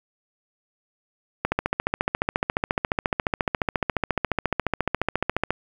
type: click train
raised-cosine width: 0.5 ms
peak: -6 dBFS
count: 59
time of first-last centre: 1.45-5.506 s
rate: 14.3 Hz
effects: 7-bit